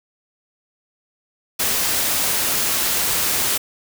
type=noise; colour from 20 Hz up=white; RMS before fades=-20 dBFS; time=1.59-3.58 s; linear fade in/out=10 ms; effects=none